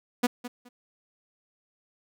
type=tone with echo; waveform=sawtooth; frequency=245 Hz; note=B3; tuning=14 cents flat; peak=-16 dBFS; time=0.23-0.27 s; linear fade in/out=10 ms; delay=210 ms; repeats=2; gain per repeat=-14 dB; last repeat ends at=0.69 s; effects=none